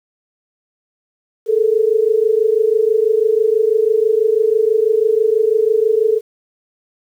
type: tone pair together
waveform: sine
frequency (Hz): 427 / 453.1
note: G#4 / A#4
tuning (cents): +48 / -49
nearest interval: minor second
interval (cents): 103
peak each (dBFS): -14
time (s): 1.46-6.21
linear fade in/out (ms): 50
effects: 8-bit